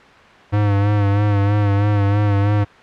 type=tone with vibrato; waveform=square; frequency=102 Hz; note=G#2; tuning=31 cents flat; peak=-14 dBFS; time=0.52-2.65 s; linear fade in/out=20 ms; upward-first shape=sine; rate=3.1 Hz; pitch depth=42 cents each way; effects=white hiss -43 dBFS RMS until 2.82 s + low-pass 2000 Hz 12 dB/octave